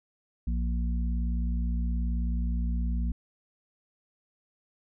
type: harmonic tone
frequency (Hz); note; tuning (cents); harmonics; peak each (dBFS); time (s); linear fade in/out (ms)
58.9; A#1; +19; 1 / 3 / 4; -26 / -36 / -38; 0.47-3.12; 5
effects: none